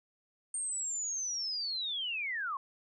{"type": "linear sweep", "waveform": "sine", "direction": "down", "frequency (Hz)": [8750, 1040], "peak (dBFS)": -33, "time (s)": [0.54, 2.57], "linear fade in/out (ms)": 2, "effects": []}